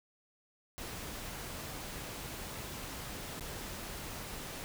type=noise with dropouts; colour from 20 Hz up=pink; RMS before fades=-43 dBFS; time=0.78-4.64 s; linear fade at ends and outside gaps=0 ms; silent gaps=3.396-3.408 s; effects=none